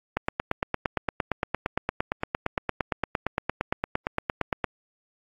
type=click train; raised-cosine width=0.5 ms; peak=-9 dBFS; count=40; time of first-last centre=0.17-4.642 s; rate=8.72 Hz; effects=AAC 32 kbps